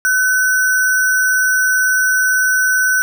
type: tone with sample-and-hold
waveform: sine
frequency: 1509 Hz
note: F#6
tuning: 34 cents sharp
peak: -11 dBFS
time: 0.05-3.02 s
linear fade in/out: 0 ms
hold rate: 7350 Hz
effects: none